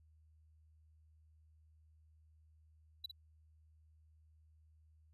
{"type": "tone with echo", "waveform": "triangle", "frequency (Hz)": 3951, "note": "B7", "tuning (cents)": 0, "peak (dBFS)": -38, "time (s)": [3.04, 3.06], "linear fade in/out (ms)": 5, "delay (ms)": 54, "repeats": 1, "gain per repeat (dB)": -7, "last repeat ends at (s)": 3.114, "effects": ["added 78 Hz sine -64 dBFS peak until 5.13 s", "resampled to 32000 Hz"]}